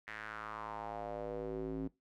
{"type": "tone with band-pass filter sweep", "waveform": "square", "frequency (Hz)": 54.1, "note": "A1", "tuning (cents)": -29, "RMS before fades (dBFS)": -42, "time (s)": [0.07, 1.88], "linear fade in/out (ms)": 10, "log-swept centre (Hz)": [1900, 280], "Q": 3.5, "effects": ["noise-tail reverb RT60 0.2 s tail -19 dB re dry"]}